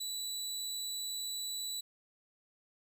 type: tone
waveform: 25% pulse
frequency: 3951 Hz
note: B7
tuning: in tune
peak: -33 dBFS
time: 0-1.81 s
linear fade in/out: 10 ms
effects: 12-bit